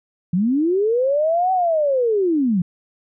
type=linear two-way sweep; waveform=sine; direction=up then down; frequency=165.4 to 761 to 165.4 Hz; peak=-15 dBFS; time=0.33-2.62 s; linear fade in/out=5 ms; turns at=1.52 s; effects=none